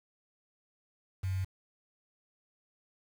sine tone with quantisation, 94.5 Hz, F#2, 37 cents sharp, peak -30 dBFS, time 1.23-1.45 s, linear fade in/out 10 ms, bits 8, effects none

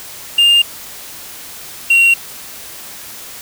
triangle tone pair in turn, 2807 / 2748 Hz, F7 / F7, +8 / -29 cents, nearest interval unison, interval 37 cents, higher first, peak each -5 dBFS, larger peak neither, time 0.38-0.62 / 1.9-2.14 s, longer neither, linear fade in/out 5 ms, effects white hiss -32 dBFS RMS until 3.41 s

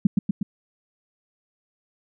sine tone with echo, 199 Hz, G3, 26 cents sharp, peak -11 dBFS, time 0.05-0.07 s, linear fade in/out 5 ms, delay 120 ms, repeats 3, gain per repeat -3 dB, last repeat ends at 0.43 s, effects none

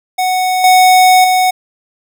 square tone with level steps, 740 Hz, F#5, in tune, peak -12 / -5 / -9 dBFS, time 0.18-1.51 s, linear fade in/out 10 ms, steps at 0.64 / 1.24 s, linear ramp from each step 2 ms, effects none

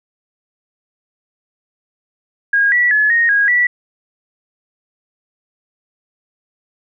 sine tone with pitch steps, 1632 / 1947 / 1708 / 1862 / 1642 / 1954 Hz, G#6 / B6 / G#6 / A#6 / G#6 / B6, -31 / -25 / +48 / -2 / -20 / -19 cents, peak -10 dBFS, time 2.53-3.67 s, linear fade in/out 5 ms, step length 190 ms, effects none

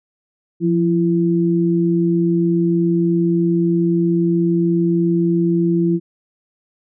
sine tone pair together, 173.43 / 336.6 Hz, F3 / E4, -12 / +36 cents, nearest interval major seventh, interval 1148 cents, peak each -16 dBFS, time 0.6-6 s, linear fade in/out 50 ms, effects none

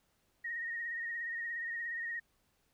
sine tone with vibrato, 1864.7 Hz, A#6, in tune, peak -36 dBFS, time 0.44-2.2 s, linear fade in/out 10 ms, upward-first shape triangle, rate 17 Hz, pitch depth 44 cents each way, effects pink hiss -75 dBFS RMS until 2.73 s

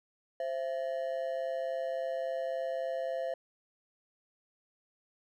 triangle ring-modulated tone, 598 Hz, D5, 31 cents sharp, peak -27 dBFS, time 0.4-3.34 s, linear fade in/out 2 ms, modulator 71.8 Hz, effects none

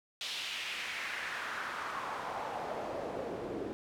pink noise with band-pass filter sweep, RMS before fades -39 dBFS, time 0.21-3.73 s, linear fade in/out 0 ms, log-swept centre 3600 to 350 Hz, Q 2.1, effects none

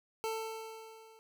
25% pulse tone with level ramp, 444.6 Hz, A4, 18 cents sharp, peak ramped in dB -29 to -53 dBFS, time 0.24-1.19 s, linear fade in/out 0 ms, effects none

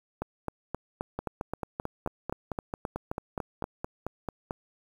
two click trains, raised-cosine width 1 ms, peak -18 / -17 dBFS, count 16 / 14, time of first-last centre 1.19-4.509 / 0.22-3.641 s, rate 4.52 / 3.8 Hz, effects 8-bit

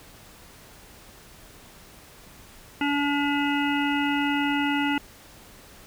harmonic tone, 286.5 Hz, D4, 43 cents flat, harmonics 1 / 3 / 5 / 7 / 9 / 10, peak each -24 / -29 / -31 / -32 / -34 / -34 dBFS, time 2.81-4.98 s, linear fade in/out 2 ms, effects pink hiss -49 dBFS RMS until 5.86 s

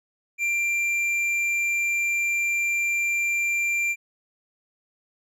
sine tone with tanh clipping, 2370 Hz, D7, 15 cents sharp, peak -23 dBFS, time 0.38-3.96 s, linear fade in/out 50 ms, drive 8 dB, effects none

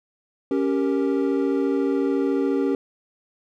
triangle chord, G diminished, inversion second, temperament equal, 277.2 / 392 / 466.2 Hz, Db4 / G4 / Bb4, 0 / 0 / 0 cents, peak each -20 / -22 / -25 dBFS, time 0.51-2.75 s, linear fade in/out 2 ms, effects none

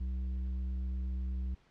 sine tone with tanh clipping, 63.7 Hz, C2, 46 cents flat, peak -34 dBFS, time 0-1.55 s, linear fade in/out 10 ms, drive 7 dB, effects pink hiss -67 dBFS RMS until 1.7 s + low-pass 4000 Hz 12 dB/octave

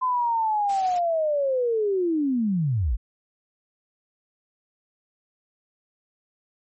sine linear sweep, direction down, 1030 to 42.92 Hz, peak -20 dBFS, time 0.01-2.97 s, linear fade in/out 20 ms
white noise, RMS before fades -40 dBFS, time 0.69-0.99 s, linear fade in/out 5 ms
effects MP3 32 kbps

